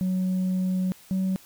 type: tone pair in turn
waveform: sine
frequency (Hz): 185.4 / 188.75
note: F#3 / F#3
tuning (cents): +4 / +35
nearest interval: unison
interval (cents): 31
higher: second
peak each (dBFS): -20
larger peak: neither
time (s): 0.01-0.92 / 1.11-1.36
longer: first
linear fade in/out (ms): 0
effects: tanh soft clip ceiling -21 dBFS + white hiss -52 dBFS RMS until 1.45 s